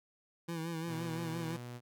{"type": "tone with vibrato", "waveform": "25% pulse", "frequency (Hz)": 164.9, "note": "E3", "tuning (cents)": 1, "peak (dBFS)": -33, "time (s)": [0.48, 1.57], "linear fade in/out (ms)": 10, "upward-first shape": "sine", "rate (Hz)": 5.8, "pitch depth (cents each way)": 53}
{"type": "tone", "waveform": "sawtooth", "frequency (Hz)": 121.5, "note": "B2", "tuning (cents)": -28, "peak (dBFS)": -39, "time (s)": [0.86, 1.81], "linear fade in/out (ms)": 50}
{"effects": []}